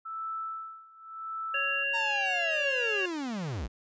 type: tone with tremolo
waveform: sine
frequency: 1318.5 Hz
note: E6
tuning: in tune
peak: -32 dBFS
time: 0.05-1.84 s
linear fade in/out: 10 ms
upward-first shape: sine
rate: 0.87 Hz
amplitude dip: 90%
type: harmonic tone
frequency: 554.4 Hz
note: C#5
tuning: in tune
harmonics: 1 / 3 / 5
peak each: -40 / -32 / -29 dBFS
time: 1.54-3.06 s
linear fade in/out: 5 ms
type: linear sweep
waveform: 45% pulse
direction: down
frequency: 933 to 44.82 Hz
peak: -32 dBFS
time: 1.93-3.68 s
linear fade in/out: 20 ms
effects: resampled to 16000 Hz